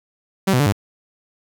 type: tone with pitch steps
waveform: sawtooth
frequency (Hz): 192.7 / 126.1 / 145.1 / 100.8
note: G3 / B2 / D3 / G2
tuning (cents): -29 / +36 / -21 / +49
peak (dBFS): -10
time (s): 0.47-0.726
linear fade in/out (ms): 10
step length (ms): 64
effects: 8-bit